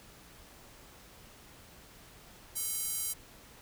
square tone with high-pass filter, 440 Hz, A4, in tune, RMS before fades -35 dBFS, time 2.55-3.14 s, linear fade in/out 20 ms, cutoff 9200 Hz, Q 0.91, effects pink hiss -55 dBFS RMS until 3.61 s

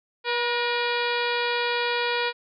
harmonic tone with a mistuned harmonic, 481.3 Hz, B4, 45 cents flat, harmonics 1 / 2 / 3 / 4 / 5 / 6 / 7 / 8 / 9 / 10, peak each -28 / -29 / -31 / -32 / -31 / -37 / -35 / -36 / -38 / -40 dBFS, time 0.24-2.33 s, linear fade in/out 50 ms, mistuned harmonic 4, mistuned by -48 cents, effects none

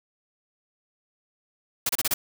white noise bursts, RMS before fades -24 dBFS, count 5, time 1.86-2.14 s, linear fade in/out 5 ms, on 32 ms, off 30 ms, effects none

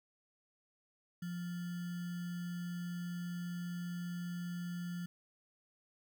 sine tone with sample-and-hold, 175.1 Hz, F3, 5 cents sharp, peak -38 dBFS, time 1.22-5.06 s, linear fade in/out 5 ms, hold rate 1575 Hz, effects none

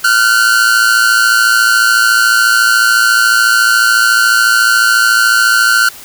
45% pulse tone pair together, 1396.9 / 1510.9 Hz, F6 / F#6, 0 / +36 cents, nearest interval minor second, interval 136 cents, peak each -10 dBFS, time 0.04-5.89 s, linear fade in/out 5 ms, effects white hiss -33 dBFS RMS until 6.04 s

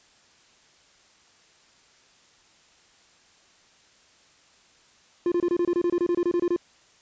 triangle tone bursts, 349.2 Hz, F4, in tune, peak -18 dBFS, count 16, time 5.26-6.563 s, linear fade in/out 2 ms, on 58 ms, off 25 ms, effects white hiss -58 dBFS RMS until 7.01 s + resampled to 16000 Hz

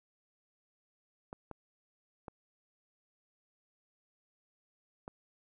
clicks, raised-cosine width 1 ms, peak -29 dBFS, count 4, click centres 1.329 / 1.513 / 2.282 / 5.079 s, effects none

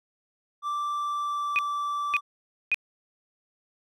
triangle tone with pitch glide, 1173 to 1164.9 Hz, D6 to D6, -2 to -14 cents, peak -25 dBFS, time 0.62-2.21 s, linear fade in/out 50 ms, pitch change -12 cents, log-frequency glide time 0.93-1.69 s
sine tone bursts, 2489 Hz, D#7, in tune, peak -20 dBFS, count 3, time 1.56-2.744 s, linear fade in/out 0 ms, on 28 ms, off 550 ms
effects none

